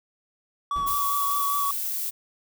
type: tone with vibrato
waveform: triangle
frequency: 1136 Hz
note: C#6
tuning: 42 cents sharp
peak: -22 dBFS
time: 0.71-1.71 s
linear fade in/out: 2 ms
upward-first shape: sine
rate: 5 Hz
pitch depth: 20 cents each way
type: noise with exponential decay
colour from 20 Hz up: brown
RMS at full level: -35 dBFS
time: 0.76-1.32 s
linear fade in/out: 1 ms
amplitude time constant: 120 ms
type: noise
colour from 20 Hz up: violet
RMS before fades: -29 dBFS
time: 0.86-2.11 s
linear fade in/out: 20 ms
effects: none